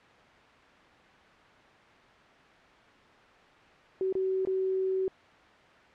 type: tone with dropouts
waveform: sine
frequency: 378.7 Hz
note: F#4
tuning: 40 cents sharp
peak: -26 dBFS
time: 4.01-5.08 s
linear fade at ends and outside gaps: 1 ms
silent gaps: 4.126-4.152 / 4.451-4.472 s
effects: white hiss -55 dBFS RMS until 5.94 s + low-pass 2000 Hz 12 dB/octave